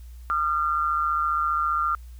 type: tone pair together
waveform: sine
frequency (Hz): 1211 / 1365.9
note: D#6 / F6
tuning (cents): -47 / -39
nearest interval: major second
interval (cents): 208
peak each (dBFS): -24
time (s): 0.3-1.95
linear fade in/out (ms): 0
effects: added 60 Hz sine -39 dBFS peak until 2.19 s + white hiss -60 dBFS RMS until 2.19 s